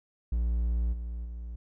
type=tone with level steps; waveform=triangle; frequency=58.27 Hz; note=A#1; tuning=in tune; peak=-23 / -31 / -34 dBFS; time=0.32-1.56 s; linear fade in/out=5 ms; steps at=0.92 / 1.24 s; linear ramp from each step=20 ms; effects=none